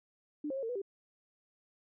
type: tone with pitch steps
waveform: sine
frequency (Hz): 297.5 / 534 / 544 / 453.3 / 492.9 / 393.5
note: D4 / C5 / C#5 / A#4 / B4 / G4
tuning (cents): +22 / +35 / -33 / -48 / -3 / +7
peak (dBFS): -34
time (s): 0.44-0.818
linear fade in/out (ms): 5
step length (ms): 63
effects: none